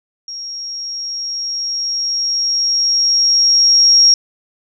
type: tone with level ramp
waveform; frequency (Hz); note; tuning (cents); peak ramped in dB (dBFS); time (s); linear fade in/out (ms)
sine; 5588; F8; 0; -25 to -5; 0.28-4.14; 2
effects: none